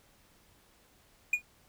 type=tone with exponential decay; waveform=triangle; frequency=2444 Hz; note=D#7; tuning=32 cents flat; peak=-19 dBFS; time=1.33-1.42 s; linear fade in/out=5 ms; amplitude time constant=19 ms; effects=pink hiss -64 dBFS RMS until 1.68 s